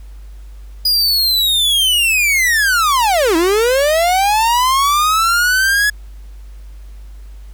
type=linear two-way sweep; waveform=45% pulse; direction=down then up; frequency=4939 to 315.5 to 1699 Hz; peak=-11 dBFS; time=0.85-5.9 s; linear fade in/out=5 ms; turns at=3.36 s; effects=added 50 Hz sine -31 dBFS peak until 7.53 s + pink hiss -52 dBFS RMS until 7.53 s